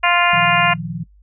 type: harmonic tone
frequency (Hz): 349.2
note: F4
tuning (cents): 0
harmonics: 2 / 3 / 4 / 5 / 6 / 7 / 8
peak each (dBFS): -19 / -18 / -21 / -21 / -21 / -19 / -21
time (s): 0.03-0.74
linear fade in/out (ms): 10
type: chord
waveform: sine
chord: Bb suspended fourth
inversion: none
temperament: equal with one note detuned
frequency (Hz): 115.54 / 155.56 / 174.61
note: Bb2 / Eb3 / F3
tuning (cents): -15 / 0 / 0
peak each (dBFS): -31 / -27 / -26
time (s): 0.33-1.04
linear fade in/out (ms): 5
effects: noise-tail reverb RT60 0.1 s tail -22 dB re dry + added 50 Hz sine -46 dBFS peak until 1.22 s